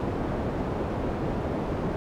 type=low-pass noise; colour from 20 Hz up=white; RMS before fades=-29 dBFS; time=0-1.96 s; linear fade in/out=0 ms; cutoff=480 Hz; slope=12 dB/octave; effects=none